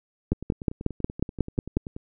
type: two click trains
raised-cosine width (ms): 3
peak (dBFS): -9 / -22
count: 9 / 18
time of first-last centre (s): 0.32-1.769 / 0.33-1.965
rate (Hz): 5.52 / 10.4
effects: none